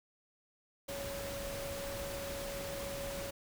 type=tone in noise; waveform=sine; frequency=558 Hz; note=C#5; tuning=11 cents sharp; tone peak=-41 dBFS; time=0.88-3.31 s; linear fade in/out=10 ms; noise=pink; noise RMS=-43 dBFS; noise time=0.88-3.31 s; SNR=-1 dB; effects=none